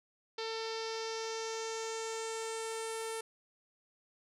sawtooth tone with low-pass filter sweep, 448.3 Hz, A4, 32 cents sharp, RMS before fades -39 dBFS, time 0.38-3.21 s, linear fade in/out 5 ms, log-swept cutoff 4500 to 10000 Hz, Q 3.3, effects none

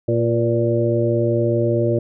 harmonic tone with a mistuned harmonic, 116.54 Hz, A#2, in tune, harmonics 1 / 2 / 3 / 4 / 5, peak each -20 / -26 / -20 / -24 / -22 dBFS, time 0.08-1.99 s, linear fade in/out 5 ms, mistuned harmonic 4, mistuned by +43 cents, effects none

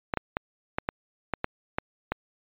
clicks, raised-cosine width 0.5 ms, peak -11 dBFS, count 9, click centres 0.138 / 0.173 / 0.369 / 0.785 / 0.889 / 1.337 / 1.444 / 1.785 / 2.12 s, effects resampled to 8000 Hz

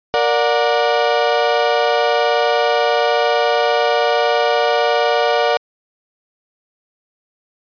35% pulse chord, Bb augmented, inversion none, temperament equal with one note detuned, 466.2 / 587.3 / 726.9 Hz, Bb4 / D5 / F#5, 0 / 0 / -31 cents, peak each -16 dBFS, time 0.14-5.57 s, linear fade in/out 0 ms, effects resampled to 11025 Hz

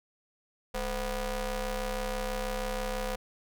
sawtooth ring-modulated tone, 239.9 Hz, A#3, 50 cents sharp, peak -24 dBFS, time 0.74-3.16 s, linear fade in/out 10 ms, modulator 273 Hz, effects none

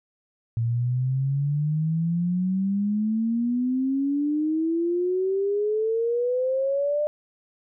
sine exponential sweep, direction up, 113.9 to 603 Hz, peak -21 dBFS, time 0.57-7.07 s, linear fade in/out 0 ms, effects none

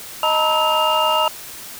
sine tone cluster, 623 / 896 / 963 / 1293 / 2807 Hz, D#5 / A5 / B5 / E6 / F7, +2 / +31 / -44 / -34 / +8 cents, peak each -20 dBFS, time 0.23-1.28 s, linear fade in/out 2 ms, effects tanh soft clip ceiling -8 dBFS + white hiss -35 dBFS RMS until 1.79 s

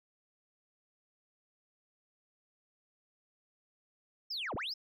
sine linear two-way sweep, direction down then up, 5450 to 35 to 5450 Hz, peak -34 dBFS, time 4.3-4.74 s, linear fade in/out 10 ms, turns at 4.55 s, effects tanh soft clip ceiling -33 dBFS

